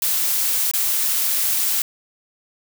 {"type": "noise with dropouts", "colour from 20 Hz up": "blue", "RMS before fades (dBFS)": -20, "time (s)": [0.02, 1.82], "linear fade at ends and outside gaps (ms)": 2, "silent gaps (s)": [0.713, 0.736], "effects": []}